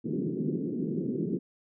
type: band-pass noise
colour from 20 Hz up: pink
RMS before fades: -31 dBFS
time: 0.04-1.39 s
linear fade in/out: 20 ms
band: 150 to 400 Hz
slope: 48 dB/octave
effects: none